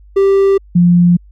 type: tone pair in turn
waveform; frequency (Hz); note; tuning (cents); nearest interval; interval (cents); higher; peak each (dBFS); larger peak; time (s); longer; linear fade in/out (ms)
triangle / sine; 392 / 174.96; G4 / F3; 0 / +3; octave + major second; 1397; first; -5; neither; 0.16-0.58 / 0.75-1.17; neither; 10
effects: added 50 Hz sine -38 dBFS peak until 1.31 s